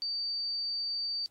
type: tone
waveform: sine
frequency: 4616 Hz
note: D8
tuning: 31 cents flat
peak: -31 dBFS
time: 0.02-1.26 s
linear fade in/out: 0 ms
effects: pink hiss -72 dBFS RMS until 1.3 s + AAC 48 kbps